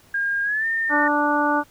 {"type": "tone with pitch glide", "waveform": "sine", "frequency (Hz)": [1616, 1813.9], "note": ["G#6", "A#6"], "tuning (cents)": [-48, -48], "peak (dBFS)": -20, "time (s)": [0.14, 1.08], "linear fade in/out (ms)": 5, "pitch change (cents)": 200, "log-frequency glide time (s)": [0.43, 0.67]}
{"type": "harmonic tone", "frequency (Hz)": 293.7, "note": "D4", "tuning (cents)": 0, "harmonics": [1, 2, 3, 4, 5], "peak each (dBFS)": [-23, -26, -22, -25, -24], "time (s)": [0.89, 1.64], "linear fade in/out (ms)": 50}
{"effects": ["pink hiss -54 dBFS RMS until 1.7 s"]}